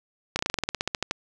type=slowing click train; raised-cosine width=0.2 ms; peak=-8 dBFS; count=15; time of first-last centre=0.36-1.111 s; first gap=31 ms; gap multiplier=1.08; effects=none